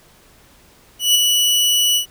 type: tone with ADSR envelope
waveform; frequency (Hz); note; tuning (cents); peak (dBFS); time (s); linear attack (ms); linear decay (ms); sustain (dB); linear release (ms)
sawtooth; 2948; F#7; -7; -6; 0.99-2.06; 160; 9; -4; 100
effects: pink hiss -50 dBFS RMS until 2.1 s